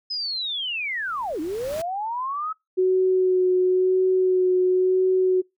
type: linear two-way sweep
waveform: sine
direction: down then up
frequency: 5110 to 292.5 to 1301 Hz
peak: -25 dBFS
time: 0.1-2.53 s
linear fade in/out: 10 ms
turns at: 1.4 s
type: noise with exponential growth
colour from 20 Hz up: pink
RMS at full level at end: -35 dBFS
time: 0.53-1.82 s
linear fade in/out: 5 ms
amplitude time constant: 280 ms
type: tone with vibrato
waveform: sine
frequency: 370.1 Hz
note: F#4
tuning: in tune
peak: -16 dBFS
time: 2.77-5.42 s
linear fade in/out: 20 ms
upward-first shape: sine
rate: 0.97 Hz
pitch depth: 16 cents each way
effects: noise-tail reverb RT60 0.2 s tail -26 dB re dry